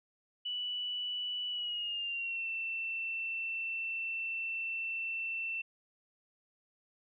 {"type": "tone with pitch glide", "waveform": "sine", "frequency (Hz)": [2960, 2683], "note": ["F#7", "E7"], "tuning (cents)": [0, 30], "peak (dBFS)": -34, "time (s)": [0.45, 5.62], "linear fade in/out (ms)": 10, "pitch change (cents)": -170, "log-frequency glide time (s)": [1.49, 2.48], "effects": []}